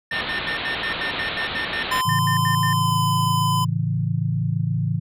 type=tone bursts; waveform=triangle; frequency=1800 Hz; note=A6; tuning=39 cents sharp; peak=-23 dBFS; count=15; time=0.11-2.73 s; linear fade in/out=2 ms; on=100 ms; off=80 ms
type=low-pass noise; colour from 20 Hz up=white; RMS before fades=-28 dBFS; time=0.11-2.02 s; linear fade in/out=20 ms; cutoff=4100 Hz; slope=96 dB/octave
type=tone with pitch glide; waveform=square; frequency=1025 to 1012.6 Hz; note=C6 to B5; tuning=-36 to +43 cents; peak=-21 dBFS; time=1.91-3.65 s; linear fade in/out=10 ms; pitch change=-21 cents; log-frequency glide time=2.73-2.98 s
type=chord; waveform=sine; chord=A major; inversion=none; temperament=equal; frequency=110 / 138.59 / 164.81 Hz; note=A2 / C#3 / E3; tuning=0 / 0 / 0 cents; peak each=-24 dBFS; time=2.05-5 s; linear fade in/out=20 ms
effects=none